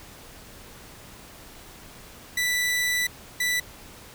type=tone bursts at uneven times; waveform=sawtooth; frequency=1975.5 Hz; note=B6; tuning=in tune; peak=-19 dBFS; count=2; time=2.37-3.07 / 3.4-3.6 s; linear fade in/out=5 ms; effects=pink hiss -46 dBFS RMS until 4.14 s